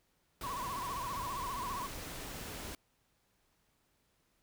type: noise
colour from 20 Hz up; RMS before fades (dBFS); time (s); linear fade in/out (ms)
pink; -44; 0.41-2.75; 2
type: tone with vibrato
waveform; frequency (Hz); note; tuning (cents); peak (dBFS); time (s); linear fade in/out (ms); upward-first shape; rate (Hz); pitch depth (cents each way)
sine; 1049; C6; +4; -37; 0.43-1.87; 10; sine; 15; 140
effects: pink hiss -75 dBFS RMS until 4.42 s